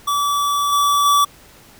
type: tone with level steps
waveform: square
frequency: 1152 Hz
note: D6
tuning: 34 cents flat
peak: -17 / -14 / -12 dBFS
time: 0.07-1.25 s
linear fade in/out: 10 ms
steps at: 0.72 / 1.05 s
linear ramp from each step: 10 ms
effects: pink hiss -46 dBFS RMS until 1.79 s